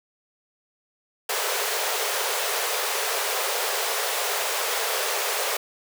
pink high-pass noise, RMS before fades -26 dBFS, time 1.29-5.57 s, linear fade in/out 5 ms, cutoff 400 Hz, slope 96 dB/octave, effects none

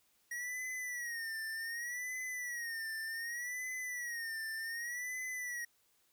square tone with vibrato, 1897 Hz, A#6, 30 cents sharp, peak -39 dBFS, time 0.31-5.65 s, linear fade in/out 5 ms, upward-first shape sine, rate 0.66 Hz, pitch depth 110 cents each way, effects white hiss -73 dBFS RMS until 6.12 s

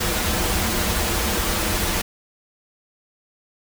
pink noise with comb filter, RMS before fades -22 dBFS, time 0-2.02 s, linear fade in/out 10 ms, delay 7.3 ms, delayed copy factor -0.65, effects none

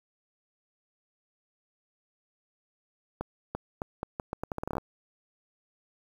accelerating click train, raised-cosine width 1 ms, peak -18 dBFS, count 16, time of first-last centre 3.21-4.782 s, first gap 340 ms, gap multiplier 0.79, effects 8-bit

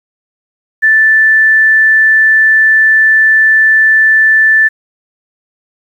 sine tone, 1760 Hz, A6, in tune, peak -4 dBFS, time 0.82-4.69 s, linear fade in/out 20 ms, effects 7-bit

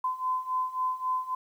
sine beating tone pair, 1020 / 1023.7 Hz, C6 / C6, -44 / -38 cents, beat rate 3.7 Hz, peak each -32 / -29 dBFS, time 0.04-1.35 s, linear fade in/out 5 ms, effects 10-bit

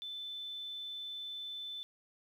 sine tone, 3520 Hz, A7, in tune, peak -40 dBFS, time 0.02-1.83 s, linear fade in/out 0 ms, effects 11-bit

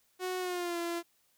sawtooth tone with pitch glide, 367.9 to 341.3 Hz, F#4 to F4, -10 to -40 cents, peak -29 dBFS, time 0.19-1.03 s, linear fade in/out 50 ms, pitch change -130 cents, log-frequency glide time 0.39-0.78 s, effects white hiss -71 dBFS RMS until 1.37 s

